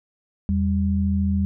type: tone pair together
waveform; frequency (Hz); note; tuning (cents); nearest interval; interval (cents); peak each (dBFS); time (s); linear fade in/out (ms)
sine; 82.6 / 196.46; E2 / G3; +4 / +4; octave + minor third; 1500; -21; 0.49-1.45; 0
effects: none